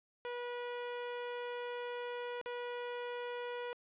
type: tone with dropouts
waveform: sawtooth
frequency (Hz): 485.7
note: B4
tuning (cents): -29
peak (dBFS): -35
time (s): 0.25-3.73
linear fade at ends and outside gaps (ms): 0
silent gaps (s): 2.414-2.46
effects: resampled to 8000 Hz + 12-bit